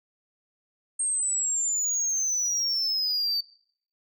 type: exponential sweep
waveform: sine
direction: down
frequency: 8590 to 4567 Hz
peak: -21 dBFS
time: 0.99-3.41 s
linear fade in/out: 10 ms
effects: noise-tail reverb RT60 0.6 s tail -23 dB re dry + tanh soft clip ceiling -23 dBFS